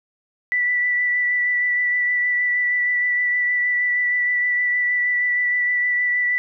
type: tone with vibrato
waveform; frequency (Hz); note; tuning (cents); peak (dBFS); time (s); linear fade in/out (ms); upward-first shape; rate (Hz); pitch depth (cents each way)
sine; 1969; B6; -6; -17; 0.52-6.38; 0; sine; 6.4; 12
effects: none